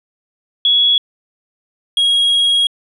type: tone pair in turn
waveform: sine / triangle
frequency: 3359 / 3294 Hz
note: G#7 / G#7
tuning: +19 / -15 cents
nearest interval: unison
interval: 34 cents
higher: first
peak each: -9 dBFS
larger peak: neither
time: 0.65-0.98 / 1.97-2.67 s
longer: second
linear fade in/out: 2 ms
effects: resampled to 32000 Hz